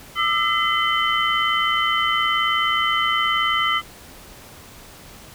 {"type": "tone cluster", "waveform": "sine", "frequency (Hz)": [1203, 1322, 2042, 3059], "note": ["D6", "E6", "C7", "G7"], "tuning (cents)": [41, 5, -43, -43], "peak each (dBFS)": -23, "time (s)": [0.15, 3.82], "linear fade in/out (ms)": 50, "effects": ["pink hiss -43 dBFS RMS until 5.34 s"]}